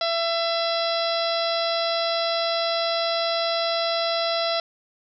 harmonic tone with a mistuned harmonic, 670 Hz, E5, 28 cents sharp, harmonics 1 / 2 / 3 / 4 / 5 / 6 / 7 / 8, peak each -24 / -30 / -35 / -37 / -32 / -30 / -32 / -35 dBFS, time 0.01-4.6 s, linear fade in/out 2 ms, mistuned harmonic 7, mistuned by +60 cents, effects none

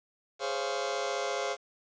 sawtooth chord, Db major seventh, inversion second, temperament just, 415.8 / 519.7 / 554.4 / 693 Hz, Ab4 / C5 / Db5 / F5, +2 / -12 / 0 / -14 cents, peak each -32 dBFS, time 0.39-1.57 s, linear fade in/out 50 ms, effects resampled to 16000 Hz + 9-bit

